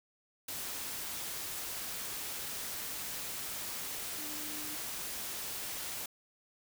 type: tone in noise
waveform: sine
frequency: 301.9 Hz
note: D4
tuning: 48 cents sharp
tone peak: -48 dBFS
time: 4.18-4.75 s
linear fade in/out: 5 ms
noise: white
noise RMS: -40 dBFS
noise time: 0.48-6.06 s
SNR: -11 dB
effects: none